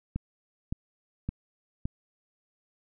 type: click train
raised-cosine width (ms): 5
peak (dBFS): -18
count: 4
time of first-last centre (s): 0.16-1.855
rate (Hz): 1.77
effects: none